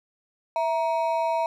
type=ring-modulated tone; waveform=triangle; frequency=799 Hz; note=G5; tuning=33 cents sharp; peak=-17 dBFS; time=0.56-1.46 s; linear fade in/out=0 ms; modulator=140 Hz; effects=none